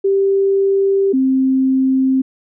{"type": "tone pair in turn", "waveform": "sine", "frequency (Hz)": [392, 263.5], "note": ["G4", "C4"], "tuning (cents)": [0, 12], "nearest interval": "perfect fifth", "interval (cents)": 688, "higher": "first", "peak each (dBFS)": -11, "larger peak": "neither", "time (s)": [[0.04, 1.13], [1.13, 2.22]], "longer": "neither", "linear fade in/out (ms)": 10, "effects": []}